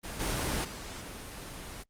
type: noise with level steps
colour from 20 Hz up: pink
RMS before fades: -39 / -31 / -42 dBFS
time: 0.03-1.84 s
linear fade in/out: 20 ms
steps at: 0.19 / 0.63 s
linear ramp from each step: 20 ms
effects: low-pass 12000 Hz 12 dB/octave + Opus 24 kbps